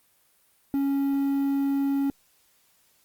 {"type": "tone with quantisation", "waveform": "triangle", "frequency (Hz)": 277.2, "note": "C#4", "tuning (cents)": 0, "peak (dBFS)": -20, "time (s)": [0.74, 2.1], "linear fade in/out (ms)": 0, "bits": 8, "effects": ["white hiss -64 dBFS RMS until 3.04 s", "Opus 32 kbps"]}